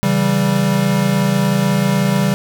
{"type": "chord", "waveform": "square", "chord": "C# diminished", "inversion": "none", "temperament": "equal with one note detuned", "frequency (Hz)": [138.59, 164.81, 194.87], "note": ["C#3", "E3", "G3"], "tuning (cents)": [0, 0, -10], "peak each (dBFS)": [-19, -21, -16], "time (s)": [0.03, 2.34], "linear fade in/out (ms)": 0, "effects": []}